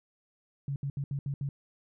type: tone bursts at uneven times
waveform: sine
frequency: 139.5 Hz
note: C#3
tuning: 11 cents sharp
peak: -30 dBFS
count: 6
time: 0.68-0.76 / 0.83-0.9 / 0.97-1.04 / 1.11-1.19 / 1.26-1.34 / 1.41-1.49 s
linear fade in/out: 2 ms
effects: none